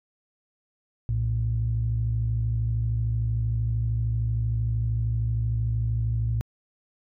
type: tone pair together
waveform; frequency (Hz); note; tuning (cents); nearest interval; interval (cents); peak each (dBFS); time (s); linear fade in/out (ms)
sine; 60.56 / 113.6; B1 / A#2; -33 / -44; major seventh; 1089; -27 / -23; 1.09-6.41; 0
effects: tanh soft clip ceiling -16 dBFS